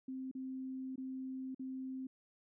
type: tone with dropouts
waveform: sine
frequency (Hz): 261.6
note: C4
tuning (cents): 0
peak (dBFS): -40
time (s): 0.08-2.07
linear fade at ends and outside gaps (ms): 5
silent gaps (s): 0.314-0.35 / 0.959-0.978 / 1.547-1.594
effects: none